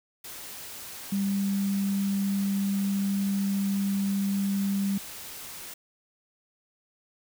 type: tone in noise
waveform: sine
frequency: 197.7 Hz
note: G3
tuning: 15 cents sharp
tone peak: -24 dBFS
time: 1.12-4.98 s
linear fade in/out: 5 ms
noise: white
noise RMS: -41 dBFS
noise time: 0.24-5.74 s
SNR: +14 dB
effects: none

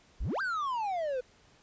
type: exponential two-way sweep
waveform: triangle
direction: up then down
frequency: 35.31 to 1609 to 487.6 Hz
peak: -28 dBFS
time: 0.2-1.21 s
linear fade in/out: 10 ms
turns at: 0.41 s
effects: pink hiss -62 dBFS RMS until 1.62 s + resampled to 16000 Hz

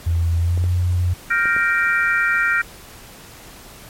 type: tone with pitch glide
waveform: sine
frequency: 84 to 88.99 Hz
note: E2 to F2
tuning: +33 to +33 cents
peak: -15 dBFS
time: 0.06-1.14 s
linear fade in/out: 10 ms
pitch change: +100 cents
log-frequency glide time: 0.36-0.66 s
type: clicks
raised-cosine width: 2 ms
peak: -19 dBFS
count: 4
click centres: 0.576 / 0.64 / 1.456 / 1.565 s
type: chord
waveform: sine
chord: G minor seventh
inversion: third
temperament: equal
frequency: 1396.9 / 1568 / 1864.7 / 2349 Hz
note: F6 / G6 / Bb6 / D7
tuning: 0 / 0 / 0 / 0 cents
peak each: -18 / -23 / -20 / -24 dBFS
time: 1.3-2.62 s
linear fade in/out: 10 ms
effects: pink hiss -41 dBFS RMS until 3.89 s + MP3 64 kbps

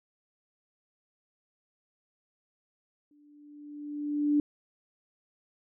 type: tone with exponential growth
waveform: sine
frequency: 293.7 Hz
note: D4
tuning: in tune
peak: -20 dBFS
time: 3.11-4.4 s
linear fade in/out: 2 ms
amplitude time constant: 280 ms
effects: none

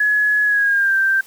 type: tone with pitch glide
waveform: sine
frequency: 1692 to 1569.6 Hz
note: G#6 to G6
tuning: +32 to +2 cents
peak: -13 dBFS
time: 0-1.21 s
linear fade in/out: 5 ms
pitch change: -130 cents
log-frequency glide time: 0.44-0.96 s
effects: white hiss -46 dBFS RMS until 1.26 s + high-pass 100 Hz 12 dB/octave

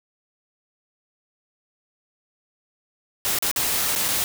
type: noise with dropouts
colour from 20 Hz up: white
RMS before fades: -23 dBFS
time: 3.25-4.24 s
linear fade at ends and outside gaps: 0 ms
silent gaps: 3.387-3.424 / 3.514-3.561 / 3.953-3.96 / 4.082-4.087 s
effects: none

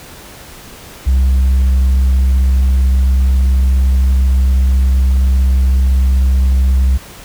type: tone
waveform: sine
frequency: 65.41 Hz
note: C2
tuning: in tune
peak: -5 dBFS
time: 1.06-6.98 s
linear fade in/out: 20 ms
effects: tanh soft clip ceiling -7 dBFS + pink hiss -35 dBFS RMS until 7.24 s

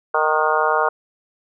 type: harmonic tone with a mistuned harmonic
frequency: 154.7 Hz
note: D#3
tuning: 10 cents flat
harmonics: 3 / 4 / 5 / 6 / 7 / 8 / 9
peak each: -23 / -23 / -23 / -23 / -23 / -23 / -23 dBFS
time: 0.14-0.89 s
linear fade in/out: 5 ms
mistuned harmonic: 9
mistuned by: +42 cents
effects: none

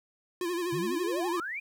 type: tone with vibrato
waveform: square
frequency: 349.2 Hz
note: F4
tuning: in tune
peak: -30 dBFS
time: 0.41-1.4 s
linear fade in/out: 2 ms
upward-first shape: sine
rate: 12 Hz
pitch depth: 74 cents each way
type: exponential sweep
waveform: sine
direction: up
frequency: 132.9 to 2500 Hz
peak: -33 dBFS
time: 0.72-1.6 s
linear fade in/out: 10 ms
effects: 11-bit

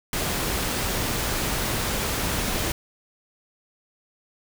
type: noise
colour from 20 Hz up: pink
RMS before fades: -26 dBFS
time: 0.13-2.72 s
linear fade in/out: 2 ms
effects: none

